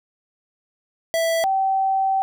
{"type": "tone pair in turn", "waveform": ["square", "sine"], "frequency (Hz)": [659.3, 771.5], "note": ["E5", "G5"], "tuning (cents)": [0, -28], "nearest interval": "minor third", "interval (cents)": 272, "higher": "second", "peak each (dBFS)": [-19, -17], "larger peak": "second", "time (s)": [[1.14, 1.44], [1.44, 2.22]], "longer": "second", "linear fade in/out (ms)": 0, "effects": []}